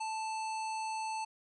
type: harmonic tone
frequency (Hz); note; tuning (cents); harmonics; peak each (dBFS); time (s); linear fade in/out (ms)
880; A5; 0; 1 / 3 / 5 / 7 / 9 / 10; -35 / -45 / -49 / -52 / -54 / -55; 0-1.25; 10
effects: none